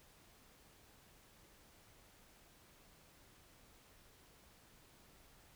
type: silence
effects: pink hiss -65 dBFS RMS until 5.55 s